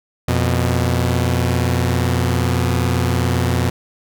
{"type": "tone pair together", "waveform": "sawtooth", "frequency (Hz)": [87.6, 122.6], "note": ["F2", "B2"], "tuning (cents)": [6, -12], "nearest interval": "tritone", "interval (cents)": 582, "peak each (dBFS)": -14, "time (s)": [0.28, 3.7], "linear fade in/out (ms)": 5, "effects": []}